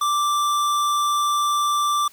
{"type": "tone with hard clipping", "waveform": "sine", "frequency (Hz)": 1174.7, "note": "D6", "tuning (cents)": 0, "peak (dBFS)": -20, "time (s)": [0.01, 2.08], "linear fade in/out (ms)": 5, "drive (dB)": 17, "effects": ["white hiss -51 dBFS RMS until 2.12 s"]}